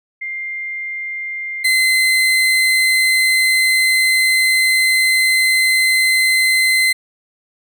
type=tone pair in turn; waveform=sine / 35% pulse; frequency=2100 / 2056 Hz; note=C7 / C7; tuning=+6 / -31 cents; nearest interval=unison; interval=37 cents; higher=first; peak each=-22 / -10 dBFS; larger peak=second; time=0.21-1.64 / 1.64-6.93 s; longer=second; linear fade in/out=10 ms; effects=none